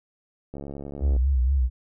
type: click train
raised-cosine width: 2 ms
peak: -23 dBFS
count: 45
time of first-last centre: 0.54-1.164 s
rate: 70.5 Hz
type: tone with vibrato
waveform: sine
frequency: 65.41 Hz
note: C2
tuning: in tune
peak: -18 dBFS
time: 1-1.7 s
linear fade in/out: 50 ms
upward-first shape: sine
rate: 4.2 Hz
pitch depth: 110 cents each way
effects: none